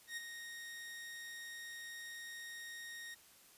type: tone with ADSR envelope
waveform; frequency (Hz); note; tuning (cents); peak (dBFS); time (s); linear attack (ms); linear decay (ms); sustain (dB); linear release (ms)
sawtooth; 1864.7; A#6; 0; -36; 0.07-3.15; 100; 18; -7; 15
effects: white hiss -63 dBFS RMS until 3.57 s + resampled to 32000 Hz